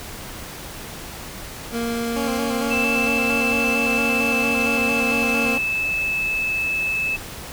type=tone; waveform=25% pulse; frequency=233.1 Hz; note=A#3; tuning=in tune; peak=-19 dBFS; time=1.71-5.59 s; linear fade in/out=50 ms
type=tone with vibrato; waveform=15% pulse; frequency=271.1 Hz; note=C#4; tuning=38 cents flat; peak=-19 dBFS; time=2.16-5.58 s; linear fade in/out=5 ms; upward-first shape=square; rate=4.4 Hz; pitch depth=50 cents each way
type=tone with pitch glide; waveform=sine; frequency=2639 to 2613 Hz; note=E7 to E7; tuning=+1 to -16 cents; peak=-20 dBFS; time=2.7-7.17 s; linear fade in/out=20 ms; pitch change=-17 cents; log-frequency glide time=3.5-6.34 s
effects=pink hiss -35 dBFS RMS until 7.52 s